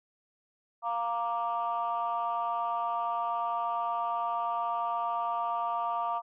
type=chord; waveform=sine; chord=Bb major; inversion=second; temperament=equal; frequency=698.5 / 932.3 / 1174.7 Hz; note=F5 / Bb5 / D6; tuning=0 / 0 / 0 cents; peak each=-32 dBFS; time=0.82-6.22 s; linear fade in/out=50 ms; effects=tanh soft clip ceiling -22 dBFS